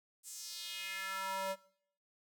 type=tone with high-pass filter sweep; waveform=square; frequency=192.4 Hz; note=G3; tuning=32 cents flat; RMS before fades=-41 dBFS; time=0.23-1.56 s; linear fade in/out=50 ms; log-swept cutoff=8400 to 590 Hz; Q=2.4; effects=noise-tail reverb RT60 0.6 s tail -19 dB re dry